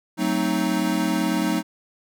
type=chord; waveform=square; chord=F# diminished seventh; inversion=none; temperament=equal with one note detuned; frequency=185 / 223.2 / 261.6 / 311.1 Hz; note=F#3 / A3 / C4 / Eb4; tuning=0 / +25 / 0 / 0 cents; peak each=-27 / -27 / -29 / -25 dBFS; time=0.17-1.63 s; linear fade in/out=50 ms; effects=none